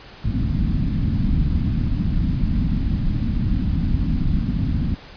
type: low-pass noise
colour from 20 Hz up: pink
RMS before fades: -20 dBFS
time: 0.24-4.95 s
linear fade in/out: 10 ms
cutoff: 270 Hz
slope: 48 dB/octave
effects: pink hiss -42 dBFS RMS until 5.16 s + resampled to 11025 Hz